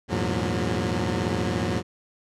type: tone cluster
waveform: 15% pulse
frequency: 82.5 / 102.7 / 116.9 / 181.7 Hz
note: E2 / G#2 / A#2 / F#3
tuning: +2 / -19 / +5 / -31 cents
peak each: -23 dBFS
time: 0.08-1.83 s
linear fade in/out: 50 ms
effects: low-pass 7000 Hz 12 dB/octave